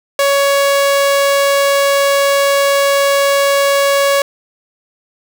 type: tone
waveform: sawtooth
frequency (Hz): 559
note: C#5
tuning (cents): +14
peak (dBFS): -6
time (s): 0.19-4.22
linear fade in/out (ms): 2
effects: none